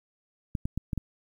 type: clicks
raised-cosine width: 5 ms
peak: -17 dBFS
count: 5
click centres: 0.552 / 0.655 / 0.776 / 0.932 / 0.977 s
effects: 9-bit